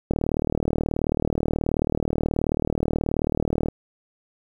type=click train; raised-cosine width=2 ms; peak=-9 dBFS; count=139; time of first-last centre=0.11-3.685 s; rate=38.6 Hz; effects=8-bit